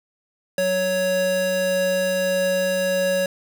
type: tone pair together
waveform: square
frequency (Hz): 185.8 / 555.8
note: F#3 / C#5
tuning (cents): +7 / +4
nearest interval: octave + perfect fifth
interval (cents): 1897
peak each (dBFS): -30 / -20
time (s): 0.58-3.26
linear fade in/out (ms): 2
effects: none